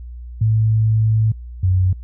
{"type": "tone pair in turn", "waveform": "sine", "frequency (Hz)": [110, 92.5], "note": ["A2", "F#2"], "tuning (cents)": [0, 0], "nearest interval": "minor third", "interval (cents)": 300, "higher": "first", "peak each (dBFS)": -12, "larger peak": "neither", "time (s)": [[0.41, 1.32], [1.63, 1.93]], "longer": "first", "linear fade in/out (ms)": 5, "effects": ["added 60 Hz sine -30 dBFS peak until 2.03 s"]}